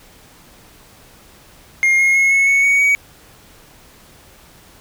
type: tone with pitch steps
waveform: triangle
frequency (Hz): 2129 / 2150 / 2171 / 2193 / 2214 / 2236 / 2258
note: C7 / C7 / C#7 / C#7 / C#7 / C#7 / C#7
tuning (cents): +30 / +47 / -37 / -19 / -3 / +14 / +31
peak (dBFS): -9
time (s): 1.83-2.95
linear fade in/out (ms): 0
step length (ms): 160
effects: pink hiss -46 dBFS RMS until 4.8 s